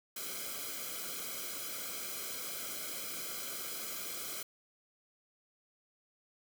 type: noise with comb filter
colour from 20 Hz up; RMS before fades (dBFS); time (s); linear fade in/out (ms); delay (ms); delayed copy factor
white; -41; 0.16-4.43; 5; 1.1; -1
effects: none